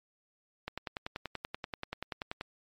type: click train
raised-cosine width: 0.3 ms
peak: -20 dBFS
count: 19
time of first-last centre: 0.68-2.411 s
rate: 10.4 Hz
effects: MP3 64 kbps